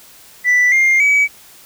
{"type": "tone with pitch steps", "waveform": "sine", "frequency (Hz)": [1977, 2114, 2278], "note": ["B6", "C7", "C#7"], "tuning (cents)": [1, 17, 47], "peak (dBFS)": -7, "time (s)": [0.44, 1.28], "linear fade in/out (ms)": 50, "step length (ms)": 280, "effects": ["tanh soft clip ceiling -8 dBFS", "white hiss -43 dBFS RMS until 1.65 s"]}